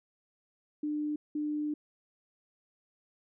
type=tone pair in turn; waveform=sine; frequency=299.2 / 299.2 Hz; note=D4 / D4; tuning=+32 / +32 cents; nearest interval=unison; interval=0 cents; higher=neither; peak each=-30 / -30 dBFS; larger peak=neither; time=0.83-1.16 / 1.35-1.74 s; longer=second; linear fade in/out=5 ms; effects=none